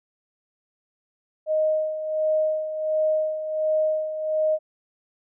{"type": "tone with tremolo", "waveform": "sine", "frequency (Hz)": 622.3, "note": "D#5", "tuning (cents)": 0, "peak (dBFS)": -18, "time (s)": [1.46, 4.59], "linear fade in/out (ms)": 50, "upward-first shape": "sine", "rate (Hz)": 1.4, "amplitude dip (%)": 65, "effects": []}